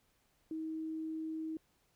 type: tone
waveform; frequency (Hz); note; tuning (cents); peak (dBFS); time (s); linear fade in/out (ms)
sine; 317.9; D#4; +37; -37; 0.51-1.57; 2
effects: pink hiss -74 dBFS RMS until 1.95 s